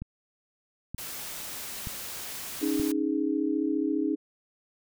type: click train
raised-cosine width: 5 ms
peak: -23 dBFS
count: 4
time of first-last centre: 0.02-2.798 s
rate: 1.08 Hz
type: noise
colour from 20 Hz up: white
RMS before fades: -38 dBFS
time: 0.98-2.92 s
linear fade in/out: 5 ms
type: chord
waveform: sine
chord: C# suspended second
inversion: none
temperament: just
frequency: 277.2 / 311.8 / 415.8 Hz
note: C#4 / D#4 / G#4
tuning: 0 / +4 / +2 cents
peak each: -29 / -27 / -33 dBFS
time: 2.61-4.16 s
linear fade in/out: 20 ms
effects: none